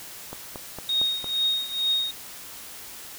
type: click train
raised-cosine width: 1 ms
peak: -21 dBFS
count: 5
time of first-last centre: 0.33-1.243 s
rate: 4.38 Hz
type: tone with tremolo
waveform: sine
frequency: 3729 Hz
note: A#7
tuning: in tune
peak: -19 dBFS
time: 0.89-2.11 s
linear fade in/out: 2 ms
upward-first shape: triangle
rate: 2.2 Hz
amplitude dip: 85%
effects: white hiss -41 dBFS RMS until 3.18 s